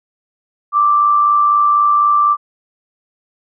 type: tone with amplitude modulation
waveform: sine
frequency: 1174.7 Hz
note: D6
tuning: in tune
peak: -7 dBFS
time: 0.72-2.37 s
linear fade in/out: 50 ms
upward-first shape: sine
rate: 104 Hz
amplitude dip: 40%
effects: none